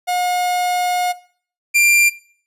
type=tone pair in turn; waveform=45% pulse; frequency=719 / 2378 Hz; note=F#5 / D7; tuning=-50 / +21 cents; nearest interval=octave + major sixth; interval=2071 cents; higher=second; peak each=-17 / -10 dBFS; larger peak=second; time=0.07-1.13 / 1.74-2.1 s; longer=first; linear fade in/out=20 ms; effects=noise-tail reverb RT60 0.5 s tail -18 dB re dry + resampled to 32000 Hz